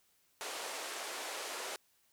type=band-pass noise; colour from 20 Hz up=pink; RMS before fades=-42 dBFS; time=0.41-1.76 s; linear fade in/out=0 ms; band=410 to 11000 Hz; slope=24 dB/octave; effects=white hiss -72 dBFS RMS until 2.12 s